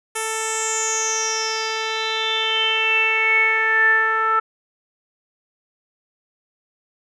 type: tone with low-pass filter sweep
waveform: 10% pulse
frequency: 442.6 Hz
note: A4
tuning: 10 cents sharp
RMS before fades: -20 dBFS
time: 0.15-4.4 s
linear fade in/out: 10 ms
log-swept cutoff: 9500 to 1400 Hz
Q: 9.4
effects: none